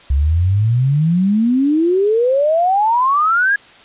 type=exponential sweep; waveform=sine; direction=up; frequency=65.41 to 1683 Hz; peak=-11 dBFS; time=0.1-3.56 s; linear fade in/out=5 ms; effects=white hiss -43 dBFS RMS until 3.84 s + resampled to 8000 Hz